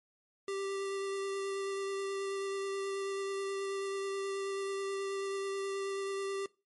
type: tone with vibrato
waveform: square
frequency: 392.5 Hz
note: G4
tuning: 2 cents sharp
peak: -35 dBFS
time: 0.48-6.46 s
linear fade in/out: 2 ms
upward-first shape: sine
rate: 9.3 Hz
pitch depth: 10 cents each way
effects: noise-tail reverb RT60 0.3 s tail -22 dB re dry + MP3 48 kbps